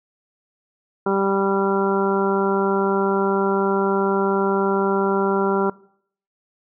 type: harmonic tone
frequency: 195.9 Hz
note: G3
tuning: 1 cent flat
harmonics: 1 / 2 / 3 / 4 / 5 / 6 / 7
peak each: -24 / -20 / -29 / -28 / -27 / -34 / -27 dBFS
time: 1.06-5.7 s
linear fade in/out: 5 ms
effects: noise-tail reverb RT60 0.6 s tail -21 dB re dry